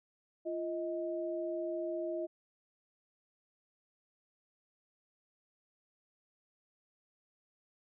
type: tone pair together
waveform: sine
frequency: 344.3 / 630 Hz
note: F4 / D#5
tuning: -25 / +21 cents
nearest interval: minor seventh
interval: 1046 cents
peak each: -37 / -37 dBFS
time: 0.45-2.27 s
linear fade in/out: 20 ms
effects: none